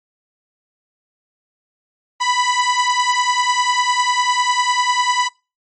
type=beating tone pair; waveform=sawtooth; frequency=985 / 995 Hz; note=B5 / B5; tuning=-5 / +13 cents; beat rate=10 Hz; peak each=-14 dBFS; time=2.2-5.29 s; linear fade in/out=20 ms; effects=noise-tail reverb RT60 0.3 s tail -26 dB re dry + MP3 32 kbps